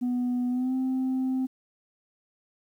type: tone with pitch glide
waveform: sine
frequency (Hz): 246.9 to 260.1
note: B3 to C4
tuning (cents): 0 to -10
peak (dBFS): -22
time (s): 0.01-1.47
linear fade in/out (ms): 20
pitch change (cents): +90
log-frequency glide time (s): 0.49-0.74
effects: tanh soft clip ceiling -23 dBFS + 10-bit